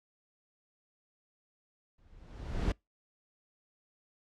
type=noise with exponential growth; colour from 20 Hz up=brown; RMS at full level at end=-26 dBFS; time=1.98-2.72 s; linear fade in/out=5 ms; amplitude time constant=160 ms; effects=noise-tail reverb RT60 0.2 s tail -26 dB re dry + low-pass 6000 Hz 12 dB/octave